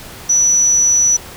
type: tone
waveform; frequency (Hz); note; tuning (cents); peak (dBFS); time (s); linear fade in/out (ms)
sine; 5920; F#8; 0; -9; 0.29-1.17; 10
effects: pink hiss -34 dBFS RMS until 1.36 s